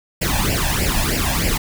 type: noise with flanger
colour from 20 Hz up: pink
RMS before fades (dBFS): -19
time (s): 0.21-1.58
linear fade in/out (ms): 10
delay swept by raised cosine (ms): 0.39 to 1.2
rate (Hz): 3.2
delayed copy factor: +0.8
effects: none